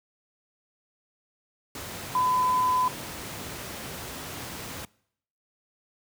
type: tone in noise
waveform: sine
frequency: 1008 Hz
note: B5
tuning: 35 cents sharp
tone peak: -21 dBFS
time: 2.15-2.88 s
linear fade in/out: 2 ms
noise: pink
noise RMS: -37 dBFS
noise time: 1.75-4.85 s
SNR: +13 dB
effects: noise-tail reverb RT60 0.7 s tail -24 dB re dry + high-pass 80 Hz 12 dB/octave